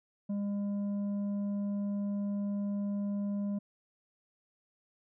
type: tone with tanh clipping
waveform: sine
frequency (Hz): 202.3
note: G#3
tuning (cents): -45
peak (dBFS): -32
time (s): 0.29-3.59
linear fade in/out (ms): 10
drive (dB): 6
effects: none